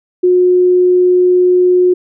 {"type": "tone", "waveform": "sine", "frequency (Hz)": 361.7, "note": "F#4", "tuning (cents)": -39, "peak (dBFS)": -6, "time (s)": [0.23, 1.94], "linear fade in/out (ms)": 10, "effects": []}